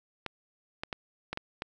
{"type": "clicks", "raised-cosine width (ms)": 0.3, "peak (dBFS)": -18, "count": 6, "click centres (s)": [0.263, 0.835, 0.928, 1.33, 1.374, 1.621], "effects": []}